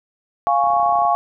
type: chord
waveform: sine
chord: Db major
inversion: first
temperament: equal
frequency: 698.5 / 830.6 / 1108.7 Hz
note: F5 / Ab5 / Db6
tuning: 0 / 0 / 0 cents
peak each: -17 / -19 / -19 dBFS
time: 0.47-1.15 s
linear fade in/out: 0 ms
type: click train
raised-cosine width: 1 ms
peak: -24 dBFS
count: 14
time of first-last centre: 0.64-1.051 s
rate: 31.6 Hz
effects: none